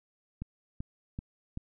click train, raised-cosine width 5 ms, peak -24 dBFS, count 4, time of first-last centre 0.42-1.574 s, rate 2.6 Hz, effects none

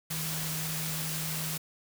sine tone in noise, 157.8 Hz, D#3, 25 cents sharp, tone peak -36 dBFS, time 0.1-1.58 s, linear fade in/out 10 ms, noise white, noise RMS -35 dBFS, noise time 0.1-1.58 s, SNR -4 dB, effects none

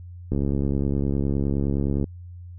click train, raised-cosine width 3 ms, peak -12 dBFS, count 121, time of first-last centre 0.32-2.042 s, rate 69.7 Hz, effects added 88 Hz sine -37 dBFS peak until 2.58 s

